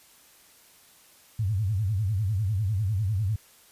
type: tone with vibrato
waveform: sine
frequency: 101.5 Hz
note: G#2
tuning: 39 cents flat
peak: -23 dBFS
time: 1.39-3.36 s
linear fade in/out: 5 ms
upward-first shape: sine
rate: 10 Hz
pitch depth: 200 cents each way
effects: white hiss -56 dBFS RMS until 3.71 s + resampled to 32000 Hz